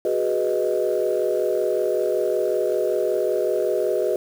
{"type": "chord", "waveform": "sine", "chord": "G# minor seventh", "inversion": "third", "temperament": "equal", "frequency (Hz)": [370, 415.3, 493.9, 622.3], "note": ["F#4", "G#4", "B4", "D#5"], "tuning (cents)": [0, 0, 0, 0], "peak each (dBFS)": -24, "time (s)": [0.05, 4.16], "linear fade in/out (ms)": 2, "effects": ["tanh soft clip ceiling -11 dBFS", "7-bit"]}